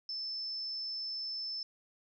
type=tone; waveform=sine; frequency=5274 Hz; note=E8; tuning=in tune; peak=-36 dBFS; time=0.09-1.63 s; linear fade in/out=2 ms; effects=none